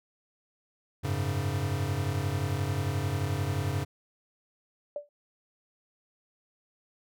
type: chord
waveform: square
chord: F# suspended second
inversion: none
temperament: equal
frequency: 92.5 / 103.83 / 138.59 Hz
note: F#2 / G#2 / C#3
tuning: 0 / 0 / 0 cents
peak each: -33 dBFS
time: 1.03-3.85 s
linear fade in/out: 20 ms
type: tone with exponential decay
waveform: sine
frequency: 583 Hz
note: D5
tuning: 13 cents flat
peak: -28 dBFS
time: 4.96-5.09 s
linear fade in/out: 2 ms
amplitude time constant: 27 ms
effects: none